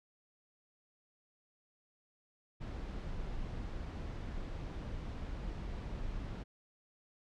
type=noise; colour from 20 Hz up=brown; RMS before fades=-41 dBFS; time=2.6-6.44 s; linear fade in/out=20 ms; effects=low-pass 5000 Hz 12 dB/octave